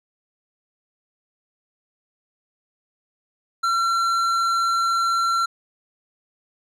triangle tone with tanh clipping, 1359 Hz, F6, 48 cents flat, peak -20 dBFS, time 3.63-5.46 s, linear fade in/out 10 ms, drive 15 dB, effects none

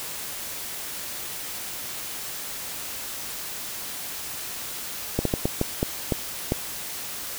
slowing click train, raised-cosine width 2 ms, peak -8 dBFS, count 8, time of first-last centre 5.19-6.521 s, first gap 63 ms, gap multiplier 1.36, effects white hiss -34 dBFS RMS until 7.38 s

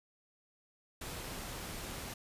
pink noise, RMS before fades -43 dBFS, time 1.01-2.14 s, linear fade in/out 5 ms, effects resampled to 32000 Hz

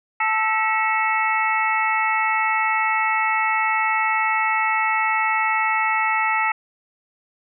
harmonic tone with a mistuned harmonic, 440 Hz, A4, in tune, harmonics 2 / 3 / 4 / 5 / 6, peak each -22 / -24 / -25 / -24 / -28 dBFS, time 0.2-6.52 s, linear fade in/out 5 ms, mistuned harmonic 4, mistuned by +150 cents, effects none

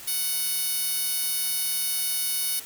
10% pulse tone with high-pass filter, 740 Hz, F#5, in tune, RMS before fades -27 dBFS, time 0.07-2.6 s, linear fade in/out 10 ms, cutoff 8000 Hz, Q 0.54, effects white hiss -42 dBFS RMS until 2.65 s

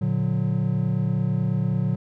triangle chord, Bb augmented, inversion none, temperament just, 116.54 / 145.68 / 182.1 Hz, Bb2 / D3 / F#3, 0 / -14 / -27 cents, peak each -23 dBFS, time 0.01-1.96 s, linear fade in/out 10 ms, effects none

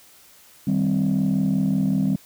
sine chord, C minor, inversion first, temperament equal, 155.56 / 196 / 261.6 Hz, Eb3 / G3 / C4, 0 / 0 / 0 cents, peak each -23 / -19 / -22 dBFS, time 0.67-2.16 s, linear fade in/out 5 ms, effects tanh soft clip ceiling -14 dBFS + white hiss -51 dBFS RMS until 2.25 s

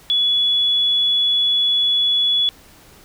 sine tone, 3400 Hz, G#7, 40 cents sharp, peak -14 dBFS, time 0.1-2.49 s, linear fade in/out 0 ms, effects pink hiss -47 dBFS RMS until 3.04 s

